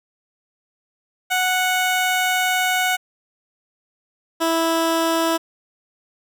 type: tone pair in turn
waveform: 15% pulse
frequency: 738 / 328.7 Hz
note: F#5 / E4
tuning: -5 / -5 cents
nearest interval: octave + major second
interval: 1400 cents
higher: first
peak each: -11 dBFS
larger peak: neither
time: 1.3-2.97 / 4.4-5.38 s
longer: first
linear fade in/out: 20 ms
effects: none